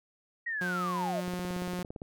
sine linear sweep, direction down, 1914 to 571 Hz, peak -31 dBFS, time 0.46-1.21 s, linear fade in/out 10 ms
sawtooth tone, 179.5 Hz, F3, 48 cents sharp, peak -29 dBFS, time 0.61-1.83 s, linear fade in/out 5 ms
click train, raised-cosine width 2 ms, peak -27 dBFS, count 14, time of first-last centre 1.28-2.019 s, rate 17.6 Hz
effects none

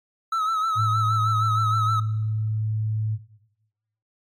triangle tone with vibrato, 1299 Hz, E6, 26 cents flat, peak -19 dBFS, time 0.32-2 s, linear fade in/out 5 ms, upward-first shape sine, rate 6.4 Hz, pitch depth 53 cents each way
sine tone, 108.6 Hz, A2, 22 cents flat, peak -21 dBFS, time 0.75-3.19 s, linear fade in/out 50 ms
effects noise-tail reverb RT60 1.0 s tail -17 dB re dry + MP3 96 kbps

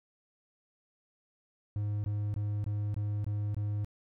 triangle tone bursts, 103.83 Hz, G#2, in tune, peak -28 dBFS, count 7, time 1.76-3.846 s, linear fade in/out 0 ms, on 280 ms, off 21 ms, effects none

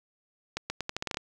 accelerating click train, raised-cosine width 0.2 ms, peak -14 dBFS, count 10, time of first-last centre 0.57-1.171 s, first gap 130 ms, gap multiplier 0.82, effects none

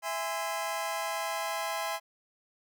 sawtooth chord, E augmented, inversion none, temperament just, 659.3 / 824.1 / 1030.1 Hz, E5 / G#5 / B#5, 0 / -14 / -27 cents, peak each -32 dBFS, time 0.02-2 s, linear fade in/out 50 ms, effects none

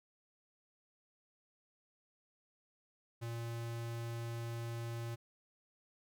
square tone, 116.54 Hz, A#2, in tune, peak -40 dBFS, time 3.21-5.16 s, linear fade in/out 20 ms, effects none

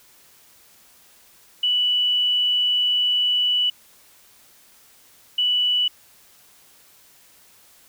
sine tone bursts at uneven times, 2960 Hz, F#7, in tune, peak -17 dBFS, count 2, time 1.63-3.7 / 5.38-5.88 s, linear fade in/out 5 ms, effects white hiss -53 dBFS RMS until 7.88 s

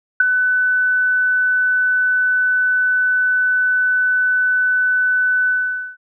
sine tone with ADSR envelope, 1500 Hz, F#6, 23 cents sharp, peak -6 dBFS, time 0.2-5.97 s, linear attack 5 ms, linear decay 13 ms, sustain -7 dB, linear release 490 ms, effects none

